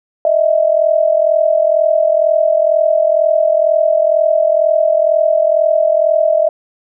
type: tone pair together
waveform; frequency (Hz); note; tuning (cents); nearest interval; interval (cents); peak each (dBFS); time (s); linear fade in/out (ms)
sine; 617.2 / 659.3; D#5 / E5; -14 / 0; minor second; 114; -12; 0.25-6.49; 2
effects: none